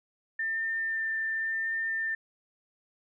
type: tone with vibrato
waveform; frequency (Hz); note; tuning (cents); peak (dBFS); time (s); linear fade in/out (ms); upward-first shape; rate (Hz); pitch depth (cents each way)
sine; 1795; A6; +34; -28; 0.39-2.15; 5; sine; 0.91; 9
effects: none